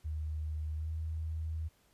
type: tone with pitch glide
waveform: sine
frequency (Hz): 77.2 to 79.69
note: D#2 to D#2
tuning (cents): -13 to +42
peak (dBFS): -34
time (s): 0.04-1.69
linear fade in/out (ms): 20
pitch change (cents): +55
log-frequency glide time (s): 0.75-0.91
effects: pink hiss -69 dBFS RMS until 1.93 s + resampled to 32000 Hz